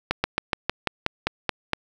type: slowing click train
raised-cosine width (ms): 0.3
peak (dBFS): -5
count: 10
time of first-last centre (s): 0.11-1.733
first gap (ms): 130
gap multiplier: 1.08
effects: 7-bit